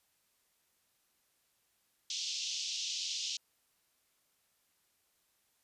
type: band-pass noise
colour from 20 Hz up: white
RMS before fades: -38 dBFS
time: 2.1-3.37 s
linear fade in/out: 2 ms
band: 2800 to 6400 Hz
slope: 48 dB/octave
effects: white hiss -75 dBFS RMS until 5.63 s + resampled to 32000 Hz